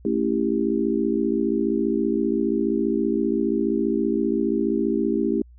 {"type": "chord", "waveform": "sine", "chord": "A dominant seventh", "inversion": "none", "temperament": "just", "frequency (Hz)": [220, 275, 330, 396], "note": ["A3", "C#4", "E4", "G4"], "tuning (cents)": [0, -14, 2, 18], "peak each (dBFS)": -25, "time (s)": [0.05, 5.42], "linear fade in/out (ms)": 2, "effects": ["added 60 Hz sine -45 dBFS peak until 5.58 s"]}